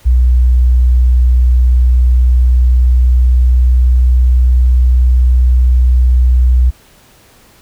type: tone with pitch glide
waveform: sine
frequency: 61.74 to 62.17 Hz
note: B1 to B1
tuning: 0 to +12 cents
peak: -5 dBFS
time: 0.05-6.71 s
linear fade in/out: 20 ms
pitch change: +12 cents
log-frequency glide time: 2.01-4.1 s
effects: pink hiss -45 dBFS RMS until 7.61 s